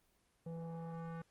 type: tone with low-pass filter sweep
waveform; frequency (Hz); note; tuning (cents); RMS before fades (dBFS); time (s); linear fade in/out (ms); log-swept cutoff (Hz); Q
square; 165.6; E3; +8; -45; 0.46-1.22; 5; 560 to 1500; 1.7
effects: pink hiss -75 dBFS RMS until 1.3 s + Opus 24 kbps